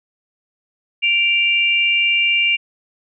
sine tone pair together, 2349 / 2793 Hz, D7 / F7, 0 / -1 cents, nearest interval minor third, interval 299 cents, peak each -16 dBFS, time 1.02-2.57 s, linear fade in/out 20 ms, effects none

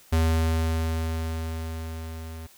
square tone with level ramp, 81 Hz, E2, 30 cents flat, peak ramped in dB -19 to -37 dBFS, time 0.12-2.47 s, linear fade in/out 10 ms, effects white hiss -54 dBFS RMS until 2.57 s

